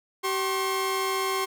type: tone pair together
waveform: sawtooth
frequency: 383.9 / 1072 Hz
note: G4 / C6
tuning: -36 / +42 cents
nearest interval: octave + tritone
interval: 1778 cents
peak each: -24 dBFS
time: 0.23-1.46 s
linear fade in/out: 20 ms
effects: none